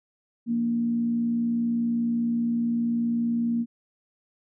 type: tone with frequency modulation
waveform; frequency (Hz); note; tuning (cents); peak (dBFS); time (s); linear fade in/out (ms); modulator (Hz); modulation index
sine; 233.9; A#3; +6; -22; 0.46-3.66; 50; 60.5; 0.26
effects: none